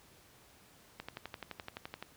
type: click train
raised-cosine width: 0.3 ms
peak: -25 dBFS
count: 13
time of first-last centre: 1-2.026 s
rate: 11.7 Hz
effects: pink hiss -61 dBFS RMS until 2.16 s + high-pass 60 Hz 12 dB/octave